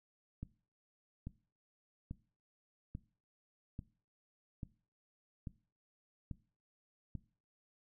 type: click train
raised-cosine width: 5 ms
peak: -30 dBFS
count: 9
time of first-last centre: 0.43-7.153 s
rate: 1.19 Hz
effects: noise-tail reverb RT60 0.4 s tail -19 dB re dry